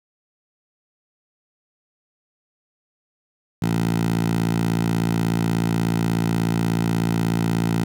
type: tone with high-pass filter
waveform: 10% pulse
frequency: 56.5 Hz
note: A1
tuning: 47 cents sharp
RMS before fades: -21 dBFS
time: 3.62-7.84 s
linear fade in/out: 5 ms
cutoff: 140 Hz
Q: 2.8
effects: none